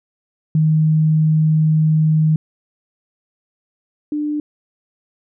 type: tone pair in turn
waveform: sine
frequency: 156.3 / 298.1 Hz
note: D#3 / D4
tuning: +8 / +26 cents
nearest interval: major seventh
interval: 1118 cents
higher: second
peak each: -11 / -18 dBFS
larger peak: first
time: 0.55-2.36 / 4.12-4.4 s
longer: first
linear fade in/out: 2 ms
effects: none